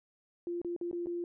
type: tone with dropouts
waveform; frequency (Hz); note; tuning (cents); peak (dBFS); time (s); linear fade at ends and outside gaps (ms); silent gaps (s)
sine; 346.7; F4; -13; -33; 0.47-1.24; 1; 0.616-0.647 / 0.764-0.812 / 0.913-0.929 / 1.06-1.069
effects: none